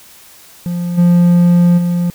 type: tone with level steps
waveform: triangle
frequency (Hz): 174.61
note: F3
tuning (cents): 0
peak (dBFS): -14 / -4 / -10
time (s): 0.66-2.1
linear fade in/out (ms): 0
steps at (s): 0.97 / 1.77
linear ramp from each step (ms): 20
effects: white hiss -41 dBFS RMS until 2.14 s